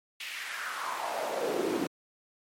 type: noise with high-pass filter sweep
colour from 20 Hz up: brown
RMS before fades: -33 dBFS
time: 0.2-1.87 s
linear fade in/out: 5 ms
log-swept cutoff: 2700 to 270 Hz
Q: 3.1
effects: high-pass 150 Hz 12 dB/octave + MP3 64 kbps